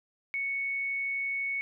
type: tone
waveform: sine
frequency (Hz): 2217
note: C#7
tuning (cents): 0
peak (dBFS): -29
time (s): 0.34-1.61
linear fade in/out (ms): 0
effects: none